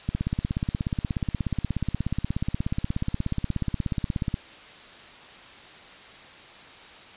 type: click train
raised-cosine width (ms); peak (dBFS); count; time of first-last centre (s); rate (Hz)
5; -13; 72; 0.09-4.341; 16.7
effects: white hiss -46 dBFS RMS until 7.16 s + resampled to 8000 Hz